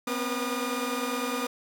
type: tone cluster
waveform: sawtooth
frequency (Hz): 246.1 / 265.8 / 482.4 / 1215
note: B3 / C4 / B4 / D#6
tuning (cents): -6 / +27 / -41 / -42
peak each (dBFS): -30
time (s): 0.07-1.47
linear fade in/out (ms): 5
effects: none